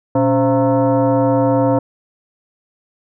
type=tone with frequency modulation; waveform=sine; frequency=121.1 Hz; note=B2; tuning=34 cents flat; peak=-11 dBFS; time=0.15-1.79 s; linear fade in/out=5 ms; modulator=401 Hz; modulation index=1.7; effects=none